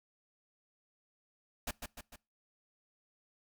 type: noise with echo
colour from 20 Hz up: pink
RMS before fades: -37 dBFS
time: 1.67-1.71 s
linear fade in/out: 5 ms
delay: 150 ms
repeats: 3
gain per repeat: -5 dB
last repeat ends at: 2.16 s
effects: noise-tail reverb RT60 0.3 s tail -24 dB re dry